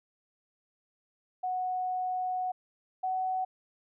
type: tone pair in turn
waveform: sine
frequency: 737 / 748.2 Hz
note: F#5 / F#5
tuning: -7 / +19 cents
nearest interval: unison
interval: 26 cents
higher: second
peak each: -29 / -28 dBFS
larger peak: second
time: 1.43-2.52 / 3.03-3.45 s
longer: first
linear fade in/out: 10 ms
effects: none